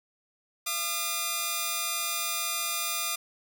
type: tone pair together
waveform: 5% pulse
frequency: 680 / 1211.6 Hz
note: F5 / D#6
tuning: -46 / -46 cents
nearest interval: minor seventh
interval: 1000 cents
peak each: -25 / -17 dBFS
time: 0.66-3.16 s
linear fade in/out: 10 ms
effects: none